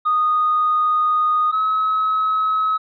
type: tone pair in turn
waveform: triangle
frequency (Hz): 1237 / 1282.6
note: D#6 / E6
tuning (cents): -10 / -48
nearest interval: minor second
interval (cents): 62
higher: second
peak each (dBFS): -11 / -13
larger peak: first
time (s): 0.05-1.52 / 1.52-2.78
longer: first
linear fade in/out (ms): 20
effects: tanh soft clip ceiling -12 dBFS + resampled to 11025 Hz